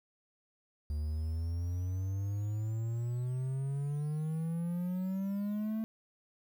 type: exponential sweep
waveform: triangle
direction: up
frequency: 73.42 to 223 Hz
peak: -30 dBFS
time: 0.9-5.84 s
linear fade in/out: 0 ms
effects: 10-bit